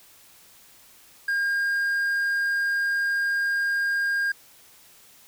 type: tone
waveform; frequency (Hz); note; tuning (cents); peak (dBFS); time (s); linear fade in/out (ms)
triangle; 1613; G6; +49; -20; 1.28-4.32; 5
effects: white hiss -53 dBFS RMS until 5.27 s